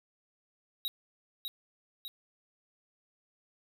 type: tone with echo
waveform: square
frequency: 3819 Hz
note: A#7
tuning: 41 cents sharp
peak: -32 dBFS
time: 0.85-0.88 s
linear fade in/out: 0 ms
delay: 600 ms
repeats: 2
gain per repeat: -4 dB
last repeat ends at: 2.08 s
effects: none